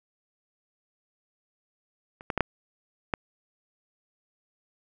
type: clicks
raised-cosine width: 0.5 ms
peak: -28 / -13 / -10 / -6 / -10 dBFS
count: 5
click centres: 2.209 / 2.302 / 2.377 / 2.407 / 3.138 s
effects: none